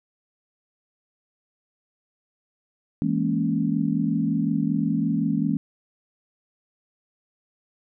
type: chord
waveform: sine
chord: A# half-diminished seventh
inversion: second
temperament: equal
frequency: 164.81 / 207.7 / 233.1 / 277.2 Hz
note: E3 / G#3 / A#3 / C#4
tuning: 0 / 0 / 0 / 0 cents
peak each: -26 dBFS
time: 3.02-5.57 s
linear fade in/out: 0 ms
effects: none